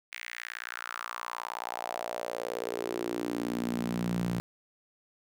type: tone with high-pass filter sweep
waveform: sawtooth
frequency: 59 Hz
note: A#1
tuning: 22 cents sharp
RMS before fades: -35 dBFS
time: 0.12-4.4 s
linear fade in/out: 0 ms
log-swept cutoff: 2200 to 150 Hz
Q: 3.8
effects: none